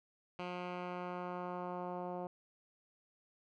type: tone with low-pass filter sweep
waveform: 10% pulse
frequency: 178.9 Hz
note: F3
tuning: 42 cents sharp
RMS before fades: -42 dBFS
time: 0.39-2.27 s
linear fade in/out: 2 ms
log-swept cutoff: 2800 to 730 Hz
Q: 1.4
effects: none